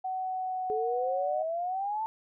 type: tone with pitch glide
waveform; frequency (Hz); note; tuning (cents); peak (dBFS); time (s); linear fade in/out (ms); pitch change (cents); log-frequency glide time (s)
sine; 750 to 739.2; F#5 to F#5; +23 to -2; -30; 0.04-1.43; 10; -25; 0.16-0.85
type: exponential sweep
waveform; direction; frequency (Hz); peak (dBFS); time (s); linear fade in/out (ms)
sine; up; 423 to 898; -29; 0.7-2.06; 0
effects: none